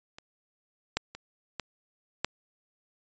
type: clicks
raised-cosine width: 0.2 ms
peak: -27 / -9 / -24 / -16 / -9 dBFS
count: 5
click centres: 0.185 / 0.97 / 1.15 / 1.597 / 2.246 s
effects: resampled to 16000 Hz